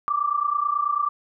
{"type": "tone pair together", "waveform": "sine", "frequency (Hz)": [1159.8, 1189], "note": ["D6", "D6"], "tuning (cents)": [-22, 21], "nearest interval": "unison", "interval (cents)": 43, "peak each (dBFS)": [-23, -24], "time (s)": [0.08, 1.09], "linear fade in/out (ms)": 0, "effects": []}